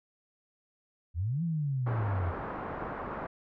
sine exponential two-way sweep, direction up then down, 76.5 to 172.9 to 83.6 Hz, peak -28 dBFS, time 1.14-2.34 s, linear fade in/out 50 ms, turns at 1.43 s
white low-pass noise, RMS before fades -38 dBFS, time 1.86-3.27 s, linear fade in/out 10 ms, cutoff 1300 Hz, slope 24 dB/octave
clicks, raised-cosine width 2 ms, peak -30 dBFS, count 10, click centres 2.006 / 2.165 / 2.214 / 2.392 / 2.438 / 2.587 / 2.823 / 2.867 / 3.078 / 3.114 s
effects none

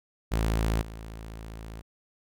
sawtooth tone with level steps, 55 Hz, A1, in tune, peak -20 / -35 dBFS, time 0.31-1.82 s, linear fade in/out 20 ms, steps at 0.81 s, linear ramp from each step 5 ms, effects none

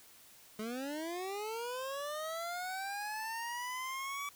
25% pulse linear sweep, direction up, 210.3 to 1149 Hz, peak -34 dBFS, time 0.59-4.29 s, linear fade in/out 2 ms, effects white hiss -59 dBFS RMS until 4.35 s

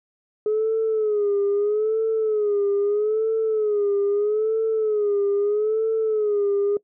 sine tone with vibrato, 422.8 Hz, G#4, 31 cents sharp, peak -17 dBFS, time 0.46-6.77 s, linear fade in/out 2 ms, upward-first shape sine, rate 0.78 Hz, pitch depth 88 cents each way, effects noise-tail reverb RT60 0.1 s tail -22 dB re dry + tanh soft clip ceiling -15 dBFS

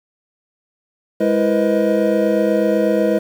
triangle tone cluster, 206.9 / 328.2 / 479.9 / 508 / 627 Hz, G#3 / E4 / B4 / B4 / D#5, -6 / -8 / -50 / +49 / +13 cents, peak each -18 dBFS, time 1.2-3.19 s, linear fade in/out 10 ms, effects 7-bit

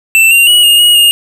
square tone with pitch steps, 2670 / 2772 / 2918 / 2843 / 2893 / 2840 Hz, E7 / F7 / F#7 / F7 / F#7 / F7, +22 / -14 / -25 / +30 / -40 / +28 cents, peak -4 dBFS, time 0.15-1.11 s, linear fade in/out 0 ms, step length 160 ms, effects none

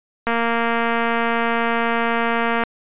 click train, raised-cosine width 0.5 ms, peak -6 dBFS, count 550, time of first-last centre 0.27-2.636 s, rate 232 Hz, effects resampled to 8000 Hz

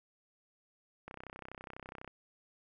click train, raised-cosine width 0.5 ms, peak -30 dBFS, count 33, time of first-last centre 1.08-2.077 s, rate 32.1 Hz, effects none

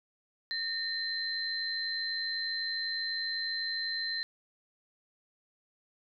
sine tone pair together, 1827 / 4094 Hz, A#6 / C8, -35 / -38 cents, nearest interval octave + major second, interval 1397 cents, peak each -36 / -33 dBFS, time 0.51-4.23 s, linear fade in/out 0 ms, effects none

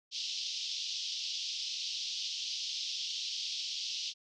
white band-pass noise, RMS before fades -38 dBFS, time 0.11-4.14 s, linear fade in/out 50 ms, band 2900 to 5600 Hz, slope 48 dB/octave, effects none

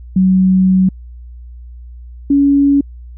sine tone pair in turn, 187.3 / 281.4 Hz, F#3 / C#4, +21 / +26 cents, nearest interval perfect fifth, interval 705 cents, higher second, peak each -7 dBFS, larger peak neither, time 0.16-0.89 / 2.3-2.81 s, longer first, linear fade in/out 5 ms, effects added 60 Hz sine -30 dBFS peak until 3.17 s

